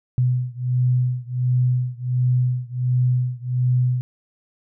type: beating tone pair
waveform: sine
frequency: 124.7 / 126.1 Hz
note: B2 / B2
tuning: +17 / +36 cents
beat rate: 1.4 Hz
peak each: -20 / -21 dBFS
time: 0.18-4.01 s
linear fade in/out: 0 ms
effects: none